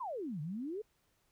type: exponential two-way sweep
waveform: sine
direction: down then up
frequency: 1100 to 142.2 to 451.9 Hz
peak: -37 dBFS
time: 0-0.82 s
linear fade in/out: 10 ms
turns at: 0.41 s
effects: pink hiss -75 dBFS RMS until 1.31 s